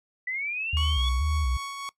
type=linear sweep; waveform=sine; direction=up; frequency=1963 to 3427 Hz; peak=-28 dBFS; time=0.27-1.09 s; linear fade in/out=5 ms
type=tone with vibrato; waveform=sine; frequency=69.5 Hz; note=C#2; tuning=5 cents sharp; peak=-23 dBFS; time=0.73-1.57 s; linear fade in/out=5 ms; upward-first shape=square; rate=2.1 Hz; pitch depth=160 cents each way
type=tone with tremolo; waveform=sawtooth; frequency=1113 Hz; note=C#6; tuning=7 cents sharp; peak=-28 dBFS; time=0.77-1.89 s; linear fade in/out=0 ms; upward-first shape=triangle; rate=3.8 Hz; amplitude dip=35%
effects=noise-tail reverb RT60 0.1 s tail -20 dB re dry + low-pass 10000 Hz 12 dB/octave